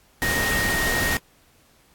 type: tone in noise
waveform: sine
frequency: 1864.7 Hz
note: A#6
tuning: in tune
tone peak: -23 dBFS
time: 0.22-1.17 s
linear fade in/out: 0 ms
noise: pink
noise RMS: -25 dBFS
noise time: 0.22-1.17 s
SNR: -1 dB
effects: pink hiss -58 dBFS RMS until 1.94 s + AAC 64 kbps